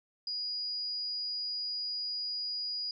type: tone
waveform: sine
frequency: 4895 Hz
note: D#8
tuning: 29 cents flat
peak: -33 dBFS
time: 0.27-2.91 s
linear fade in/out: 2 ms
effects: none